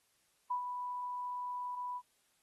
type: tone with ADSR envelope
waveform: sine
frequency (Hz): 987.8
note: B5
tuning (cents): 0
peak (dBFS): -31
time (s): 0.5-2.02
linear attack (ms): 10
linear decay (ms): 100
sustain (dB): -6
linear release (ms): 58
effects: white hiss -74 dBFS RMS until 2.42 s + AAC 32 kbps